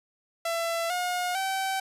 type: tone with pitch steps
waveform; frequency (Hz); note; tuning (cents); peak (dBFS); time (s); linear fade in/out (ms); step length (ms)
sawtooth; 670 / 718.1 / 769.6; E5 / F5 / G5; +28 / +48 / -32; -23; 0.45-1.8; 5; 450
effects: resampled to 32000 Hz